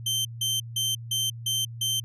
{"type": "tone bursts", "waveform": "sawtooth", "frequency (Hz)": 3115, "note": "G7", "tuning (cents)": -12, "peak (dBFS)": -21, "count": 6, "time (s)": [0.06, 2], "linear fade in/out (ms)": 5, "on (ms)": 190, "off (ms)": 160, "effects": ["added 116 Hz sine -36 dBFS peak until 2.04 s", "resampled to 32000 Hz"]}